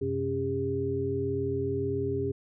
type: tone cluster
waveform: sine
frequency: 92.3 / 130.6 / 275.6 / 402.6 Hz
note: F#2 / C3 / C#4 / G4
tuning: -4 / -3 / -10 / +46 cents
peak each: -35 / -35 / -35 / -29 dBFS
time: 0.01-2.32 s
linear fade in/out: 10 ms
effects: none